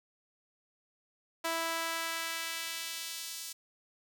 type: tone with high-pass filter sweep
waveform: sawtooth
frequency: 329.6 Hz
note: E4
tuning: in tune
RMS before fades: -37 dBFS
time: 1.44-3.53 s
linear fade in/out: 10 ms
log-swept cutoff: 740 to 5400 Hz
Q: 0.87
effects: none